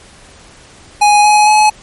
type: tone with pitch steps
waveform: square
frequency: 830.6 / 840.7 / 851 Hz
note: G#5 / G#5 / G#5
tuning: 0 / +21 / +42 cents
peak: -6 dBFS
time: 1.01-1.7 s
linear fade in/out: 10 ms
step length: 230 ms
effects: pink hiss -40 dBFS RMS until 1.82 s + MP3 48 kbps